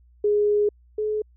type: tone pair in turn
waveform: sine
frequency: 415.3 / 426.7 Hz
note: G#4 / G#4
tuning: 0 / +47 cents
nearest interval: unison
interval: 47 cents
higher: second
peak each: -17 / -22 dBFS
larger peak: first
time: 0.24-0.69 / 0.98-1.22 s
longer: first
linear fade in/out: 5 ms
effects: added 60 Hz sine -52 dBFS peak until 1.36 s